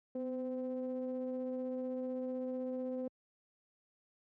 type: ring-modulated tone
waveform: triangle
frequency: 130.3 Hz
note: C3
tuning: 7 cents flat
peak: -31 dBFS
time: 0.15-3.08 s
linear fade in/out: 5 ms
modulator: 383 Hz
effects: high-pass 60 Hz 12 dB/octave